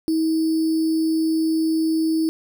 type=tone with sample-and-hold; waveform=sine; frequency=320 Hz; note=D#4; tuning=49 cents sharp; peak=-17 dBFS; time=0.08-2.29 s; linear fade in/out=0 ms; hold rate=4900 Hz; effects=none